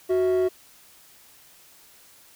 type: tone pair together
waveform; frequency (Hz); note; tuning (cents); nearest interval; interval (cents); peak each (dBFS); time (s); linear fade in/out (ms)
triangle; 370 / 652; F#4 / E5; 0 / -19; minor seventh; 981; -16 / -25; 0.09-0.49; 20
effects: tanh soft clip ceiling -15 dBFS + white hiss -53 dBFS RMS until 2.35 s